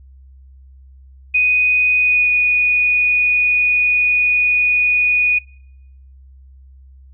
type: tone with pitch glide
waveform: sine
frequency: 2489 to 2468 Hz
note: D#7 to D#7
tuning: 0 to -15 cents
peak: -11 dBFS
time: 1.34-5.39 s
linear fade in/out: 10 ms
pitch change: -15 cents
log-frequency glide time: 1.99-2.29 s
effects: noise-tail reverb RT60 0.8 s tail -26 dB re dry + added 66 Hz sine -40 dBFS peak until 7.13 s